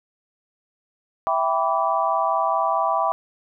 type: chord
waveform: sine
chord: E minor seventh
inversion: none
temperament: equal with one note detuned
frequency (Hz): 659.3 / 784 / 987.8 / 1155.8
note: E5 / G5 / B5 / D6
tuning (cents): 0 / 0 / 0 / -28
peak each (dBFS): -24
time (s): 1.27-3.12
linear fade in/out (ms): 0
effects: none